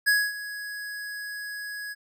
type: tone with ADSR envelope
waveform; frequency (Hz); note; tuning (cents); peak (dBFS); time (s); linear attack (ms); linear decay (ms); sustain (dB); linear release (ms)
square; 1669; G#6; +8; -18; 0.06-1.95; 22; 240; -16; 31
effects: none